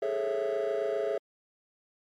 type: chord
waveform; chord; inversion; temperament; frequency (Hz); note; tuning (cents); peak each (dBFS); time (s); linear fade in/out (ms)
triangle; A major seventh; third; just; 412.5 / 440 / 550 / 660; G#4 / A4 / C#5 / E5; -12 / 0 / -14 / +2; -29 / -31 / -30 / -30; 0.02-1.18; 5
effects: tanh soft clip ceiling -21 dBFS + MP3 64 kbps